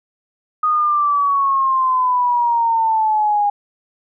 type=exponential sweep; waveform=sine; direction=down; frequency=1244 to 815 Hz; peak=-13 dBFS; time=0.63-3.5 s; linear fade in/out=5 ms; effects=none